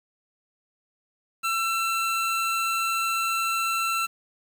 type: tone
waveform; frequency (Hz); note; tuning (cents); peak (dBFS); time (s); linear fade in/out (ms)
25% pulse; 1343; E6; +32; -20; 1.43-4.07; 20
effects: 8-bit